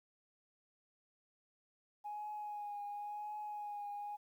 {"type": "tone with vibrato", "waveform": "sine", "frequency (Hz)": 830.6, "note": "G#5", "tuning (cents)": 0, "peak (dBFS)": -40, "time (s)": [2.04, 4.17], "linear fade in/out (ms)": 20, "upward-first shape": "triangle", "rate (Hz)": 0.94, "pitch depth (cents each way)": 28, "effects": ["tanh soft clip ceiling -37 dBFS", "12-bit"]}